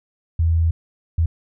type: tone bursts at uneven times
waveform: sine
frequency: 82.41 Hz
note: E2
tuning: in tune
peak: -14 dBFS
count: 2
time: 0.39-0.71 / 1.18-1.26 s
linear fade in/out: 5 ms
effects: none